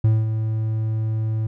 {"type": "tone with ADSR envelope", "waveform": "triangle", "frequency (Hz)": 110, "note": "A2", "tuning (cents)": 0, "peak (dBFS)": -10, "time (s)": [0.04, 1.47], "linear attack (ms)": 6, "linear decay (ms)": 210, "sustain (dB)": -8, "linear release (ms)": 6, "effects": []}